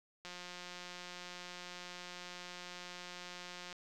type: click train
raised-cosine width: 0.2 ms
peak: -30 dBFS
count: 620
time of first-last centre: 0.25-3.728 s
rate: 178 Hz
effects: none